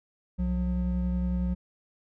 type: tone pair together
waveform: triangle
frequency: 63.64 / 180 Hz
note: C2 / F#3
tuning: -47 / -47 cents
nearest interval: octave + tritone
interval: 1800 cents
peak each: -26 dBFS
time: 0.38-1.55 s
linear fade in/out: 20 ms
effects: none